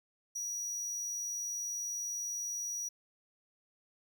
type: tone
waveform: square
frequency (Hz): 5800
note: F#8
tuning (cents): -35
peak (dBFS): -36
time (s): 0.35-2.89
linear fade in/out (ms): 10
effects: none